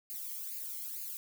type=noise with flanger; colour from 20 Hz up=violet; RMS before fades=-41 dBFS; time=0.1-1.17 s; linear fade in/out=0 ms; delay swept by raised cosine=0.43 to 0.96 ms; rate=2.2 Hz; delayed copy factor=+0.95; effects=none